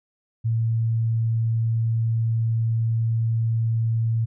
sine tone, 113.7 Hz, A#2, 43 cents flat, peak -19 dBFS, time 0.44-4.26 s, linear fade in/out 20 ms, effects none

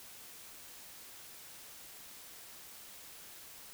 silence, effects white hiss -52 dBFS RMS until 3.73 s

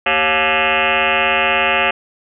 sine tone with frequency modulation, 1661.2 Hz, G#6, in tune, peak -12 dBFS, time 0.06-1.91 s, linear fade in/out 5 ms, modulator 159 Hz, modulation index 7.6, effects none

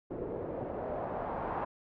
white noise with low-pass filter sweep, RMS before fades -37 dBFS, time 0.1-1.65 s, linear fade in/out 10 ms, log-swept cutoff 400 to 950 Hz, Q 2, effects low-pass 2000 Hz 12 dB/octave

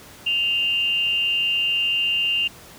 sine tone with amplitude modulation, 2794 Hz, F7, in tune, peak -16 dBFS, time 0.26-2.48 s, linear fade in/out 10 ms, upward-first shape sine, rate 244 Hz, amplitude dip 55%, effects pink hiss -44 dBFS RMS until 2.78 s + high-pass 60 Hz 12 dB/octave

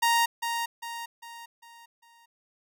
sawtooth tone with echo, 932.3 Hz, A#5, in tune, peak -17 dBFS, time 0.02-0.26 s, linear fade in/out 10 ms, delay 400 ms, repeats 5, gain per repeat -7 dB, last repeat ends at 2.26 s, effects none

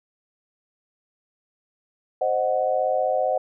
sine chord, C diminished, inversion none, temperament equal with one note detuned, 523.3 / 618.7 / 740 Hz, C5 / Eb5 / Gb5, 0 / -10 / 0 cents, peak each -24 dBFS, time 2.21-3.38 s, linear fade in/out 5 ms, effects none

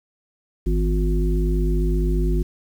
harmonic tone with a mistuned harmonic, 50.9 Hz, G#1, 34 cents flat, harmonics 1 / 3 / 5 / 7, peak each -18 / -26 / -30 / -27 dBFS, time 0.66-2.43 s, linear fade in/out 10 ms, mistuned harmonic 3, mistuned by +76 cents, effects 8-bit

